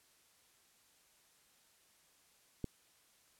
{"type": "click", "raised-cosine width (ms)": 3, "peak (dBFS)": -24, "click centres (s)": 2.643, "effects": ["white hiss -69 dBFS RMS until 3.39 s", "low-pass 12000 Hz 12 dB/octave"]}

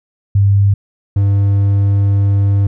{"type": "tone pair in turn", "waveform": ["sine", "triangle"], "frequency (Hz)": [99.8, 99.8], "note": ["G2", "G2"], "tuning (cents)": [32, 32], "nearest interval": "unison", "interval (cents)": 0, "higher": "neither", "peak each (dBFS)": -7, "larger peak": "neither", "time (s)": [[0.35, 0.74], [1.16, 2.67]], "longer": "second", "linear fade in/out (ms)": 5, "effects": []}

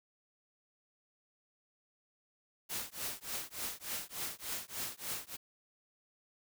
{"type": "noise with tremolo", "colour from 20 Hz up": "white", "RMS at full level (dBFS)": -37, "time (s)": [2.69, 5.37], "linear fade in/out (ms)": 20, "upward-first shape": "triangle", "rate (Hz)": 3.4, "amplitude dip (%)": 100, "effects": []}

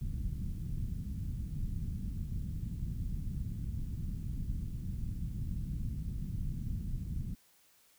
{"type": "low-pass noise", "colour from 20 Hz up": "pink", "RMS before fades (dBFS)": -37, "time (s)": [0.01, 7.35], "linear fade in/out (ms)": 5, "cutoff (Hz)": 190, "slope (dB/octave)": 24, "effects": ["white hiss -66 dBFS RMS until 7.98 s"]}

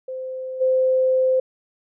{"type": "tone with level steps", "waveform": "sine", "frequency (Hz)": 518, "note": "C5", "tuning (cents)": -17, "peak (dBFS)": [-27, -15], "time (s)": [0.08, 1.4], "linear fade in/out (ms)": 5, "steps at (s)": 0.6, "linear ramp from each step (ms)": 20, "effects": []}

